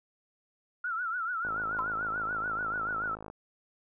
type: tone with vibrato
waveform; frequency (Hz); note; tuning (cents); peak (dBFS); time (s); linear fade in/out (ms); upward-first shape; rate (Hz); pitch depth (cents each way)
sine; 1390; F6; -9; -30; 0.84-3.15; 5; triangle; 6.9; 140
type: click train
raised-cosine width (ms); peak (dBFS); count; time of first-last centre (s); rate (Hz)
1; -28; 100; 1.45-3.3; 53.5
type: tone with exponential decay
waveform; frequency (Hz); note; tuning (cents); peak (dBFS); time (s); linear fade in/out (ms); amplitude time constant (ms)
sine; 1025; C6; -36; -26; 1.79-1.91; 0; 26
effects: none